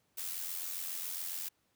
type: noise with amplitude modulation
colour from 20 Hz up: blue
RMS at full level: -37 dBFS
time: 0.17-1.49 s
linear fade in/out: 10 ms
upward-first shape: sine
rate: 87.2 Hz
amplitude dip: 55%
effects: pink hiss -75 dBFS RMS until 1.75 s + high-pass 80 Hz 12 dB/octave